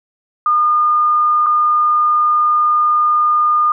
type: tone with dropouts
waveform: sine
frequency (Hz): 1216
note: D#6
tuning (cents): -40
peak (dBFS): -10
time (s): 0.46-3.72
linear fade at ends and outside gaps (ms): 2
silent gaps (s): 1.462-1.466
effects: none